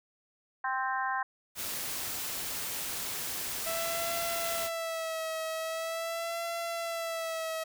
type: harmonic tone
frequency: 261.6 Hz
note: C4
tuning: in tune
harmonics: 3 / 4 / 5 / 6 / 7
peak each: -34 / -33 / -43 / -35 / -39 dBFS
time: 0.64-1.23 s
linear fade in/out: 5 ms
type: noise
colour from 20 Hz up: white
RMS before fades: -36 dBFS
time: 1.55-4.7 s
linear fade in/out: 50 ms
type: tone with vibrato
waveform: sawtooth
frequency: 659.3 Hz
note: E5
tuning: in tune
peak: -29 dBFS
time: 3.66-7.64 s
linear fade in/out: 10 ms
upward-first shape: sine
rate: 0.43 Hz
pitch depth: 46 cents each way
effects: none